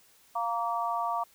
sine chord, Bb major, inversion second, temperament equal with one note detuned, 698.5 / 932.3 / 1153.8 Hz, F5 / Bb5 / D6, 0 / 0 / -31 cents, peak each -32 dBFS, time 0.35-1.24 s, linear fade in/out 10 ms, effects white hiss -61 dBFS RMS until 1.34 s

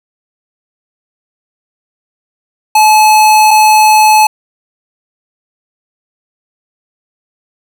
square tone pair in turn, 860 / 860 Hz, A5 / A5, -40 / -40 cents, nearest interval unison, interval 0 cents, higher neither, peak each -4 / -4 dBFS, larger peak neither, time 2.75-3.51 / 3.51-4.27 s, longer neither, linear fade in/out 5 ms, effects none

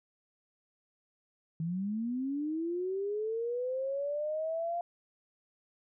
sine linear sweep, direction up, 157.4 to 698 Hz, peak -31 dBFS, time 1.6-4.81 s, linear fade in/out 2 ms, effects none

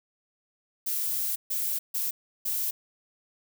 violet noise bursts at uneven times, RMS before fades -29 dBFS, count 4, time 0.86-1.36 / 1.5-1.79 / 1.94-2.11 / 2.45-2.71 s, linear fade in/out 10 ms, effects none

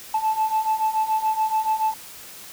sine beating tone pair, 870 / 877 Hz, A5 / A5, -20 / -6 cents, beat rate 7 Hz, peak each -23 / -20 dBFS, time 0.14-1.94 s, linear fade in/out 5 ms, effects tanh soft clip ceiling -15 dBFS + white hiss -41 dBFS RMS until 2.52 s

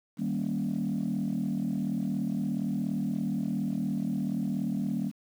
sine chord, Eb dominant seventh, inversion none, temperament equal, 155.56 / 196 / 233.1 / 277.2 Hz, Eb3 / G3 / Bb3 / Db4, 0 / 0 / 0 / 0 cents, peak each -35 / -30 / -31 / -34 dBFS, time 0.17-5.12 s, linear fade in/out 50 ms, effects tanh soft clip ceiling -22 dBFS + 9-bit

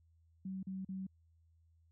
sine tone bursts, 190 Hz, F#3, 46 cents sharp, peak -39 dBFS, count 3, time 0.45-1.068 s, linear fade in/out 5 ms, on 180 ms, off 39 ms, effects added 82 Hz sine -66 dBFS peak until 1.91 s

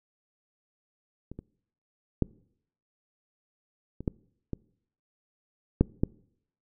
clicks, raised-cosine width 3 ms, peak -27 / -26 / -10 / -25 / -14 / -19 / -6 / -10 dBFS, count 8, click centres 1.316 / 1.39 / 2.223 / 4.006 / 4.078 / 4.533 / 5.81 / 6.035 s, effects noise-tail reverb RT60 0.7 s tail -24 dB re dry

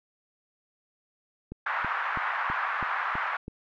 click train, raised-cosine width 3 ms, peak -24 dBFS, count 7, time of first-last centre 1.52-3.481 s, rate 3.06 Hz
white band-pass noise, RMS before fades -30 dBFS, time 1.66-3.37 s, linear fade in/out 5 ms, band 920 to 1600 Hz, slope 24 dB/octave
effects none

